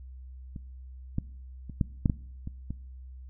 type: clicks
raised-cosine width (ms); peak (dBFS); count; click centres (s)
5; -26 / -15 / -27 / -12 / -10 / -13 / -24 / -22; 8; 0.562 / 1.184 / 1.697 / 1.812 / 2.058 / 2.098 / 2.474 / 2.706
effects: noise-tail reverb RT60 0.7 s tail -22 dB re dry + added 64 Hz sine -42 dBFS peak until 3.29 s